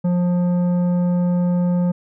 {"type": "tone with tanh clipping", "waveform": "sine", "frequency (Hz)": 177.1, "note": "F3", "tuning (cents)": 24, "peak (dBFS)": -17, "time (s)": [0.04, 1.92], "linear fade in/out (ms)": 10, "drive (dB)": 10, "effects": []}